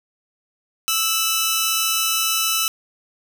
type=tone pair together; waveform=10% pulse; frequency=1317.4 / 2978 Hz; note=E6 / F#7; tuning=-1 / +11 cents; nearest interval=octave + major second; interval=1412 cents; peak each=-13 dBFS; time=0.88-2.68 s; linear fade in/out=0 ms; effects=none